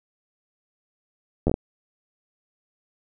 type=slowing click train; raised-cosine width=2 ms; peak=-8 dBFS; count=5; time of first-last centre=1.47-1.541 s; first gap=11 ms; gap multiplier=1.33; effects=none